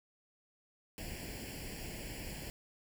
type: noise with comb filter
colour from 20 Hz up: pink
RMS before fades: -44 dBFS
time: 0.98-2.5 s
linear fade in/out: 0 ms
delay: 0.4 ms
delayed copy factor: +0.85
effects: none